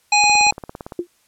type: harmonic tone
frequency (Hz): 830.6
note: G#5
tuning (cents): 0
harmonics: 1 / 3 / 5 / 7 / 9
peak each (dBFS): -15 / -15 / -20 / -28 / -22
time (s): 0.12-0.51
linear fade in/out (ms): 5
type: click train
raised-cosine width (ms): 1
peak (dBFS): -17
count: 13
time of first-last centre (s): 0.24-0.922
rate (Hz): 17.6
type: tone with exponential decay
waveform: sine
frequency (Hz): 349.2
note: F4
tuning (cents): 0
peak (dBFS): -15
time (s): 0.99-1.07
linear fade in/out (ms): 2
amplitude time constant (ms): 17
effects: white hiss -60 dBFS RMS until 1.27 s + low-pass 12000 Hz 12 dB/octave